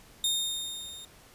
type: tone with level ramp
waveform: sawtooth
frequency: 3672 Hz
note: A#7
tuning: 27 cents flat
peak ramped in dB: -21 to -40 dBFS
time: 0.24-1.05 s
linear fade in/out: 2 ms
effects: pink hiss -55 dBFS RMS until 1.34 s + resampled to 32000 Hz